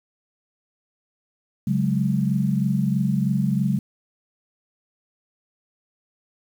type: chord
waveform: sine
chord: C# suspended fourth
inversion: none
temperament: just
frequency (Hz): 138.59 / 184.79 / 207.9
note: C#3 / F#3 / G#3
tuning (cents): 0 / -2 / +2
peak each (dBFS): -23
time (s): 1.67-3.79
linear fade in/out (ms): 5
effects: 8-bit